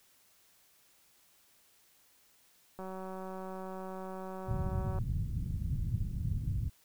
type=click train; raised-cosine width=1 ms; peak=-30 dBFS; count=414; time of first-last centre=2.79-4.987 s; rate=188 Hz
type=low-pass noise; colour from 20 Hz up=white; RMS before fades=-34 dBFS; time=4.47-6.7 s; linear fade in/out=20 ms; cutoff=140 Hz; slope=24 dB/octave
effects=white hiss -66 dBFS RMS until 6.84 s

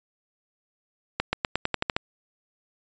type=accelerating click train; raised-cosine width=0.3 ms; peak=-7 dBFS; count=9; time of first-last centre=1.2-1.965 s; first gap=130 ms; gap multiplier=0.91; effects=resampled to 16000 Hz

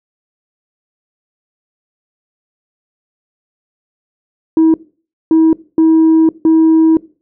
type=tone bursts at uneven times; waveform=sine; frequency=321.6 Hz; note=E4; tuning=43 cents flat; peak=-3 dBFS; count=4; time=4.57-4.74 / 5.31-5.53 / 5.78-6.29 / 6.45-6.97 s; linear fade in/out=2 ms; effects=noise-tail reverb RT60 0.4 s tail -21 dB re dry + tanh soft clip ceiling -4 dBFS

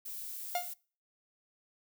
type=noise; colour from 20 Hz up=violet; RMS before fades=-42 dBFS; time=0.05-0.74 s; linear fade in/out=10 ms
type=tone with exponential decay; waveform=45% pulse; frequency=708 Hz; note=F5; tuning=23 cents sharp; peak=-27 dBFS; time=0.55-0.72 s; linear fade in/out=2 ms; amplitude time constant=36 ms
effects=noise-tail reverb RT60 0.4 s tail -23 dB re dry

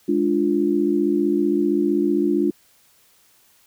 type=chord; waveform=sine; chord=D diminished; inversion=second; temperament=equal; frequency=207.7 / 293.7 / 349.2 Hz; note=Ab3 / D4 / F4; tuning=0 / 0 / 0 cents; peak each=-24 / -20 / -20 dBFS; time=0.08-2.51 s; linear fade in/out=10 ms; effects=white hiss -57 dBFS RMS until 3.66 s

